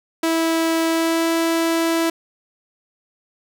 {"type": "tone with pitch glide", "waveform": "sawtooth", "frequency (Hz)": [327.2, 330.2], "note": ["E4", "E4"], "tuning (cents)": [-13, 3], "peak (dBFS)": -13, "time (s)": [0.23, 2.1], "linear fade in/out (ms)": 5, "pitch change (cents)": 16, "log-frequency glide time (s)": [0.89, 1.28], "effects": []}